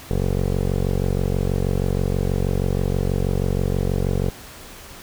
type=tone with low-pass filter; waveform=15% pulse; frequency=46.25 Hz; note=F#1; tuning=in tune; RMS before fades=-21 dBFS; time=0.11-4.3 s; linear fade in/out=0 ms; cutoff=480 Hz; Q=1.7; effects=pink hiss -40 dBFS RMS until 5.02 s